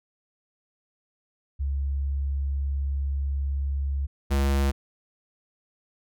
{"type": "tone pair in turn", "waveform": ["sine", "square"], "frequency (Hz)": [69.3, 68.96], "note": ["C#2", "C#2"], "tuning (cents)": [0, -8], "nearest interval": "unison", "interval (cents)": 8, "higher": "first", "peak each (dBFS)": [-24, -21], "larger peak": "second", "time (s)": [[1.59, 4.07], [4.3, 4.72]], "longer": "first", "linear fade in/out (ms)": 20, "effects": []}